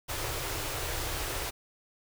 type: band-stop noise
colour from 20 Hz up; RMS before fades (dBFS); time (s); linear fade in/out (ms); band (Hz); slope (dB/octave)
pink; -34; 0.08-1.51; 20; 140 to 300; 48
effects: none